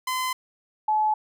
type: tone pair in turn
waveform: sawtooth / sine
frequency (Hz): 1025 / 858.2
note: C6 / A5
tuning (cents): -36 / -43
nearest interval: minor third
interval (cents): 307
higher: first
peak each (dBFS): -21 / -19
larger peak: second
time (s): 0.07-0.33 / 0.88-1.14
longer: neither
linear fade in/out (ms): 5
effects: none